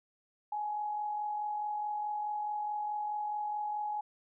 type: tone with amplitude modulation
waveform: sine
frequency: 839 Hz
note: G#5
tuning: 17 cents sharp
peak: -31 dBFS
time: 0.52-4.01 s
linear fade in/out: 5 ms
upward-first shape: sine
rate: 44.7 Hz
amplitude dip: 35%
effects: none